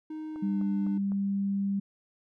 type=tone with pitch glide; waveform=triangle; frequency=311.1 to 298.6 Hz; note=D#4 to D4; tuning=0 to +29 cents; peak=-33 dBFS; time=0.1-0.98 s; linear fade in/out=5 ms; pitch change=-71 cents; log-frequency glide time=0.32-0.67 s
type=click train; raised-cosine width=1 ms; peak=-34 dBFS; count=4; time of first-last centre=0.36-1.119 s; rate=3.95 Hz
type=tone; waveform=sine; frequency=198.1 Hz; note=G3; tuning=18 cents sharp; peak=-26 dBFS; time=0.42-1.8 s; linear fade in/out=10 ms
effects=none